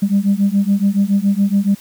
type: beating tone pair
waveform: sine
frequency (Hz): 196 / 203.1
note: G3 / G#3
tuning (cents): 0 / -38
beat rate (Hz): 7.1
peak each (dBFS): -14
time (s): 0.02-1.75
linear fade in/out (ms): 10
effects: tanh soft clip ceiling -6 dBFS + white hiss -43 dBFS RMS until 1.8 s